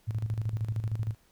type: tone with tremolo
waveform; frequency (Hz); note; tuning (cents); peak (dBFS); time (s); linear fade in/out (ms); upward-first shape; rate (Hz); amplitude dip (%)
sine; 109.4; A2; -9; -26; 0.07-1.15; 20; square; 13; 65
effects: pink hiss -65 dBFS RMS until 1.31 s